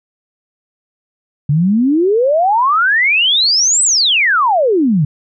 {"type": "exponential two-way sweep", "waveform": "sine", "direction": "up then down", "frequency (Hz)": [138.59, 8230, 138.59], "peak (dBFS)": -9, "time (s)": [1.49, 5.05], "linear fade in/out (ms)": 5, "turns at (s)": 3.83, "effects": []}